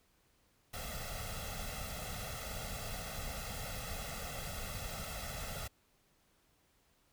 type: noise with comb filter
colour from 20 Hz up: pink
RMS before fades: -42 dBFS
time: 0.73-5.68 s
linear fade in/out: 10 ms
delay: 1.5 ms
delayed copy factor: +0.85
effects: pink hiss -72 dBFS RMS until 7.12 s